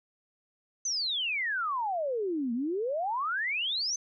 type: exponential two-way sweep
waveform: sine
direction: down then up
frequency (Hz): 6280 to 226.5 to 6280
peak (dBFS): -28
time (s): 0.85-3.96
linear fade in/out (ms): 5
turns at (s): 2.53
effects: none